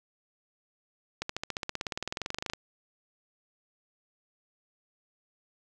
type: accelerating click train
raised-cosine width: 0.2 ms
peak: -15 dBFS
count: 26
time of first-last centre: 1.22-2.535 s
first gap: 74 ms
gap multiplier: 0.97
effects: none